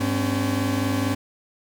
40% pulse tone cluster, 100.6 / 257.1 / 281.4 Hz, G2 / C4 / C#4, +45 / -30 / +26 cents, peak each -25 dBFS, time 0-1.15 s, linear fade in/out 10 ms, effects none

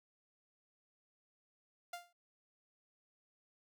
sawtooth tone with exponential decay, 698.5 Hz, F5, in tune, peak -36 dBFS, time 1.93-2.13 s, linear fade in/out 5 ms, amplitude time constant 43 ms, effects none

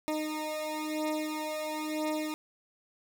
20% pulse beating tone pair, 307.3 / 308.3 Hz, D#4 / D#4, -21 / -16 cents, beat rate 1 Hz, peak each -29 / -31 dBFS, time 0.08-2.34 s, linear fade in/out 0 ms, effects none

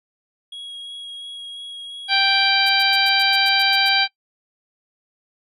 triangle tone with vibrato, 3307 Hz, G#7, 8 cents flat, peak -30 dBFS, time 0.52-2.49 s, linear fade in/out 5 ms, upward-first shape sine, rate 2.9 Hz, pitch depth 9 cents each way
harmonic tone, 784 Hz, G5, in tune, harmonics 1 / 2 / 3 / 4 / 5 / 6, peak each -22 / -22 / -22 / -22 / -22 / -22 dBFS, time 2.08-4.08 s, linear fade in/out 50 ms
violet noise bursts, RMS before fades -32 dBFS, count 10, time 2.66-3.892 s, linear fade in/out 5 ms, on 35 ms, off 98 ms
effects noise-tail reverb RT60 0.1 s tail -20 dB re dry + resampled to 32000 Hz

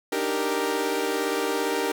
sawtooth chord, Eb major seventh, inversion third, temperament equal, 293.7 / 311.1 / 392 / 466.2 Hz, D4 / Eb4 / G4 / Bb4, 0 / 0 / 0 / 0 cents, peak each -28 / -29 / -24 / -24 dBFS, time 0.12-1.92 s, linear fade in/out 5 ms, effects none

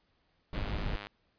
brown noise, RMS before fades -34 dBFS, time 0.53-0.96 s, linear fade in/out 2 ms
click train, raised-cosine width 0.3 ms, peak -26 dBFS, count 54, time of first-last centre 0.55-1.07 s, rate 102 Hz
effects pink hiss -73 dBFS RMS until 1.38 s + resampled to 11025 Hz

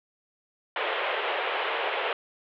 pink band-pass noise, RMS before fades -29 dBFS, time 0.76-2.13 s, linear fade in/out 2 ms, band 410 to 3300 Hz, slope 48 dB/octave, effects none

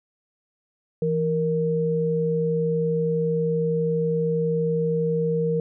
sine tone pair together, 165.16 / 466.2 Hz, E3 / A#4, +4 / 0 cents, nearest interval octave + tritone, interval 1796 cents, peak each -24 / -22 dBFS, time 1.02-5.6 s, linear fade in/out 2 ms, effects none

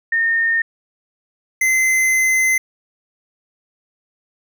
sine / square tone pair in turn, 1829 / 2057 Hz, A#6 / C7, -33 / -30 cents, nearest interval major second, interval 203 cents, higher second, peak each -14 dBFS, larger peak neither, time 0.12-0.62 / 1.61-2.58 s, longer second, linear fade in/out 5 ms, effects none

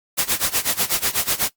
white noise with tremolo, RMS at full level -18 dBFS, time 0.17-1.5 s, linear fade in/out 20 ms, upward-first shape sine, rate 8.1 Hz, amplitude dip 90%, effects noise-tail reverb RT60 0.1 s tail -18 dB re dry + Opus 48 kbps

